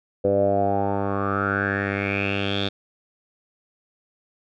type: tone with low-pass filter sweep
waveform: 10% pulse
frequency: 99.4 Hz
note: G2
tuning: 25 cents sharp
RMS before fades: -23 dBFS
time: 0.24-2.69 s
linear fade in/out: 10 ms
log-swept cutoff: 520 to 3700 Hz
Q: 7.6
effects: none